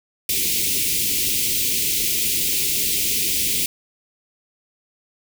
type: band-stop noise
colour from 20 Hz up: white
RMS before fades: -21 dBFS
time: 0.29-3.66 s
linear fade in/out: 2 ms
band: 450 to 2200 Hz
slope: 48 dB/octave
effects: none